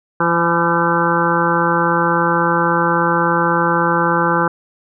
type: harmonic tone with a mistuned harmonic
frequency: 170 Hz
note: F3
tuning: 46 cents flat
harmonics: 1 / 2 / 3 / 5 / 6 / 7 / 8 / 9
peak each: -21 / -21 / -21 / -21 / -21 / -21 / -21 / -21 dBFS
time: 0.2-4.48 s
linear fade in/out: 5 ms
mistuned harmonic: 6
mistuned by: -28 cents
effects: none